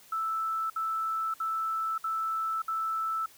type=tone bursts; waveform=sine; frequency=1318.5 Hz; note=E6; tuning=in tune; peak=-28 dBFS; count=5; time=0.12-3.26 s; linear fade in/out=5 ms; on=580 ms; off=60 ms; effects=white hiss -56 dBFS RMS until 3.37 s